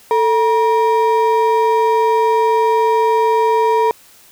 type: ring-modulated tone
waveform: triangle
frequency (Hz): 698.5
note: F5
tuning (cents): 0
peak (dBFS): -6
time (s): 0.11-3.91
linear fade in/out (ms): 0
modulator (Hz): 255
effects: white hiss -46 dBFS RMS until 4.31 s